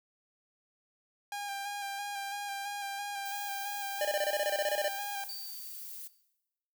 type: tone with vibrato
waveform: sawtooth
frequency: 804 Hz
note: G5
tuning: 44 cents sharp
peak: -32 dBFS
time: 1.32-5.24 s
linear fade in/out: 2 ms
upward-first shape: square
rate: 3 Hz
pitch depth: 21 cents each way
type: noise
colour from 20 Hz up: violet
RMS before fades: -44 dBFS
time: 3.25-6.08 s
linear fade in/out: 10 ms
type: tone bursts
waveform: square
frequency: 598 Hz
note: D5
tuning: 31 cents sharp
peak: -29 dBFS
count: 14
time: 4.01-4.882 s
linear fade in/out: 2 ms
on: 40 ms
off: 24 ms
type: tone with exponential decay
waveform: triangle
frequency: 4605 Hz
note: D8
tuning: 35 cents flat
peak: -38 dBFS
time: 5.29-6.21 s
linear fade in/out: 1 ms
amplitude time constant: 200 ms
effects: noise-tail reverb RT60 0.9 s tail -17 dB re dry